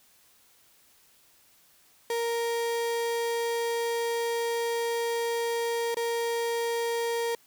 35% pulse tone with dropouts, 466.2 Hz, A#4, in tune, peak -25 dBFS, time 2.1-7.35 s, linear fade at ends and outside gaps 2 ms, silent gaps 5.945-5.969 s, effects white hiss -61 dBFS RMS until 7.46 s

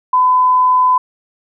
sine tone, 1009 Hz, B5, 37 cents sharp, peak -8 dBFS, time 0.13-0.98 s, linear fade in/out 5 ms, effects none

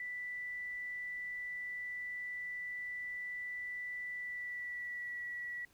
sine tone with pitch glide, 1975.5 to 1941.6 Hz, B6 to B6, 0 to -30 cents, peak -39 dBFS, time 0-5.65 s, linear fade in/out 2 ms, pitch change -30 cents, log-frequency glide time 4.11-5.23 s, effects pink hiss -68 dBFS RMS until 5.73 s

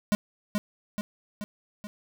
square tone with echo, 207.7 Hz, G#3, in tune, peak -21 dBFS, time 0.12-0.15 s, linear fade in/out 0 ms, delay 430 ms, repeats 4, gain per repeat -4 dB, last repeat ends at 1.87 s, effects none

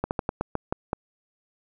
slowing click train, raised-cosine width 1 ms, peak -11 dBFS, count 8, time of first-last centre 0.04-0.931 s, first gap 69 ms, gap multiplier 1.2, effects none

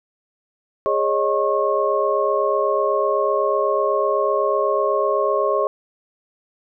sine tone cluster, 413 / 548 / 616 / 1088 Hz, G#4 / C#5 / D#5 / C#6, -10 / -20 / -17 / -33 cents, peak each -22 dBFS, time 0.86-5.67 s, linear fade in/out 0 ms, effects none

